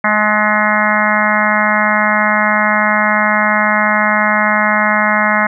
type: harmonic tone with a mistuned harmonic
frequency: 211.5 Hz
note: G#3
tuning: 32 cents sharp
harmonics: 1 / 3 / 4 / 5 / 6 / 7 / 8 / 9 / 10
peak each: -19 / -19 / -19 / -19 / -19 / -19 / -19 / -19 / -19 dBFS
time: 0.04-5.47 s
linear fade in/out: 5 ms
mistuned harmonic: 8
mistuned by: +18 cents
effects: none